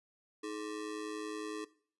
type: ring-modulated tone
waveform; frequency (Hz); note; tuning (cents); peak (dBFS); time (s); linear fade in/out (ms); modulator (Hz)
square; 370; F#4; 0; -36; 0.43-1.65; 10; 55.2
effects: noise-tail reverb RT60 0.5 s tail -19 dB re dry + resampled to 24000 Hz